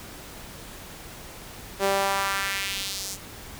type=tone with high-pass filter sweep; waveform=sawtooth; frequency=196.1 Hz; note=G3; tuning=1 cent sharp; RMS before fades=-27 dBFS; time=1.79-3.18 s; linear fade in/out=50 ms; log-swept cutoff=440 to 6900 Hz; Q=1.6; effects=pink hiss -42 dBFS RMS until 3.59 s